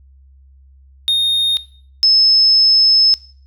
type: tone pair in turn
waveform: triangle / sine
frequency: 3693 / 5210 Hz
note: A#7 / E8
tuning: -17 / -21 cents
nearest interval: tritone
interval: 596 cents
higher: second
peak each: -10 / -8 dBFS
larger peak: second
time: 1.08-1.57 / 2.03-3.14 s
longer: second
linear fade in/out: 0 ms
effects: noise-tail reverb RT60 0.5 s tail -19 dB re dry + added 67 Hz sine -43 dBFS peak until 3.46 s